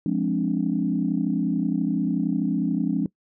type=chord; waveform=sine; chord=D half-diminished seventh; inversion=first; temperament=equal with one note detuned; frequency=174.61 / 207.7 / 262.4 / 293.7 Hz; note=F3 / Ab3 / C4 / D4; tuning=0 / 0 / +5 / 0 cents; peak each=-26 dBFS; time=0.06-3.06 s; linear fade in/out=2 ms; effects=noise-tail reverb RT60 0.1 s tail -21 dB re dry + tanh soft clip ceiling -10 dBFS